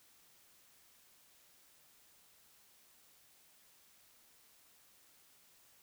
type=silence; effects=white hiss -66 dBFS RMS until 5.82 s